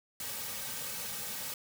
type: noise with comb filter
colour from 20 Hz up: white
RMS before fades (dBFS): -39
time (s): 0.2-1.54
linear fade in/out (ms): 2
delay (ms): 2.9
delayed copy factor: -0.75
effects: none